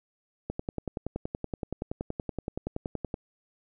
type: click train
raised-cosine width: 2 ms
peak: -18 dBFS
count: 29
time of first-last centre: 0.5-3.142 s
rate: 10.6 Hz
effects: none